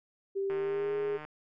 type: tone with pitch glide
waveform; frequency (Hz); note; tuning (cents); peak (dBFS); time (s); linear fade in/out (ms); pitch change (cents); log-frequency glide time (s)
sine; 392 to 414.8; G4 to G#4; 0 to -2; -29; 0.35-1.18; 20; +98; 0.55-0.95
type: click train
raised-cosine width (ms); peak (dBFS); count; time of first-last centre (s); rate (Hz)
0.5; -29; 115; 0.5-1.25; 152
effects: none